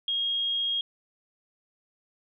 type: tone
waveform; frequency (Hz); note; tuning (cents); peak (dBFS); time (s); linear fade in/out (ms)
sine; 3262; G#7; -32; -25; 0.08-0.81; 2
effects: none